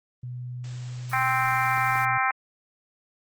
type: tone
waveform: sine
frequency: 123.9 Hz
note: B2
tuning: 6 cents sharp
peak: -32 dBFS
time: 0.23-2.18 s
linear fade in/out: 5 ms
type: noise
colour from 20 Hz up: white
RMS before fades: -44 dBFS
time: 0.64-2.05 s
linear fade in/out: 0 ms
type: harmonic tone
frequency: 261.6 Hz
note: C4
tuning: in tune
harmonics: 3 / 4 / 5 / 6 / 7 / 8 / 9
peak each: -27 / -28 / -27 / -30 / -31 / -31 / -32 dBFS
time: 1.13-2.31 s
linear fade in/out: 2 ms
type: clicks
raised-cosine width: 2 ms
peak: -31 dBFS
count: 2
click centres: 1.777 / 1.956 s
effects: Opus 24 kbps